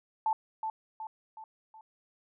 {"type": "tone with echo", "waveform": "sine", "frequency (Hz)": 879, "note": "A5", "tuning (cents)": -2, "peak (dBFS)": -25, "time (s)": [0.26, 0.33], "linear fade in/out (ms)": 2, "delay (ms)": 370, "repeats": 4, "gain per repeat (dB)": -6, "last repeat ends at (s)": 1.81, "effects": []}